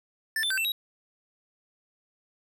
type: tone with pitch steps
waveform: square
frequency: 1770 / 3535 / 1545 / 2675 / 3833 Hz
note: A6 / A7 / G6 / E7 / A#7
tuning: +10 / +7 / -26 / +25 / +47 cents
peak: -26 dBFS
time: 0.36-0.72 s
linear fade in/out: 2 ms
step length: 72 ms
effects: none